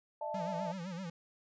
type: chord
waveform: sine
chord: D suspended second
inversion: none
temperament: equal with one note detuned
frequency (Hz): 602.4 / 659.3 / 880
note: D5 / E5 / A5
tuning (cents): +44 / 0 / 0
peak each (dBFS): -40 / -42 / -39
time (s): 0.21-0.72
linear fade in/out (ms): 5
type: tone with vibrato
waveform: square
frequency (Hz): 180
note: F#3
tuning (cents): -47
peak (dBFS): -40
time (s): 0.34-1.1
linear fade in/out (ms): 5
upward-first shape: sine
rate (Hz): 7.8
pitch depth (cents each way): 140
effects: resampled to 16000 Hz